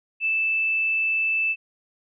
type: tone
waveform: sine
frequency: 2637 Hz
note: E7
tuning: in tune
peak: -20 dBFS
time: 0.2-1.56 s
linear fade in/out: 50 ms
effects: none